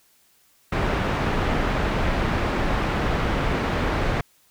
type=low-pass noise; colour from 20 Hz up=pink; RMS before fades=-23 dBFS; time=0.72-4.21 s; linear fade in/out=5 ms; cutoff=2100 Hz; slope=12 dB/octave; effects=white hiss -60 dBFS RMS until 4.5 s